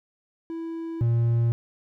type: tone pair in turn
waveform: triangle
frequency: 329.5 / 117.07 Hz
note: E4 / A#2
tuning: -1 / +8 cents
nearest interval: octave + tritone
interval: 1791 cents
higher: first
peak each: -28 / -17 dBFS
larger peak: second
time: 0.5-1.01 / 1.01-1.52 s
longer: neither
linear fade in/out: 0 ms
effects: none